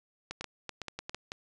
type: clicks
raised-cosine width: 0.2 ms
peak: -20 dBFS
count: 10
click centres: 0.31 / 0.41 / 0.443 / 0.693 / 0.817 / 0.883 / 0.99 / 1.095 / 1.146 / 1.319 s
effects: resampled to 22050 Hz